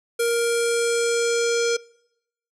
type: tone with low-pass filter sweep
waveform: square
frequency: 468.6 Hz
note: A#4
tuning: 9 cents sharp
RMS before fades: -21 dBFS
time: 0.19-1.77 s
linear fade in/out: 10 ms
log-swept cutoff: 11000 to 6200 Hz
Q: 2.9
effects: noise-tail reverb RT60 0.8 s tail -24 dB re dry